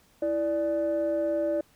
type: tone pair together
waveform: sine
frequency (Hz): 329.6 / 587.3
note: E4 / D5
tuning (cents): 0 / 0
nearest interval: minor seventh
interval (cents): 1000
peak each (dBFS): -28 / -24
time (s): 0.22-1.61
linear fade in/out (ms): 5
effects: tanh soft clip ceiling -20 dBFS + pink hiss -62 dBFS RMS until 1.75 s